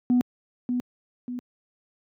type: tone with echo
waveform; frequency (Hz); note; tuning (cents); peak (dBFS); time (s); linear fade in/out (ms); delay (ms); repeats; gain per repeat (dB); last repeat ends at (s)
sine; 246.9; B3; 0; -15; 0.1-0.21; 0; 590; 2; -7; 1.39
effects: tanh soft clip ceiling -14 dBFS + high-pass 150 Hz 12 dB/octave